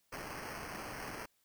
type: noise with sample-and-hold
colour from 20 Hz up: white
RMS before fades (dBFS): -44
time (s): 0.12-1.26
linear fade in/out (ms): 10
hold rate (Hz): 3675
effects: white hiss -75 dBFS RMS until 1.44 s